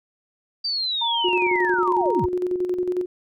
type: linear sweep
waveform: sine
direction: down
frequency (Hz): 4699 to 44.53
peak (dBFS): -22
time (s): 0.64-2.26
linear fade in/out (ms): 10
type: tone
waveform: sine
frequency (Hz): 932.3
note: A#5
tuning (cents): 0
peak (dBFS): -23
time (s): 1.01-2.26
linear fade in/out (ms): 10
type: tone with tremolo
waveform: sine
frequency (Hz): 361.1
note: F#4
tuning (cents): -42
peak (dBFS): -19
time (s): 1.24-3.06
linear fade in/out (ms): 10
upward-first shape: square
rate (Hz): 11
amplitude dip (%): 50
effects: none